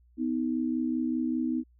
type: tone pair together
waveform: sine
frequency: 250.5 / 315.6 Hz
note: B3 / D#4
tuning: +25 / +25 cents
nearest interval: major third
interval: 400 cents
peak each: -28 / -30 dBFS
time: 0.17-1.64 s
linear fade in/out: 50 ms
effects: added 60 Hz sine -58 dBFS peak until 1.79 s